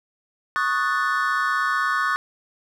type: chord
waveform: triangle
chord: D# half-diminished seventh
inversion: third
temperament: equal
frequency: 1108.7 / 1244.5 / 1480 / 1760 Hz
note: C#6 / D#6 / F#6 / A6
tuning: 0 / 0 / 0 / 0 cents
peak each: -23 / -24 / -23 / -25 dBFS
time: 0.56-2.16 s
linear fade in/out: 0 ms
effects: none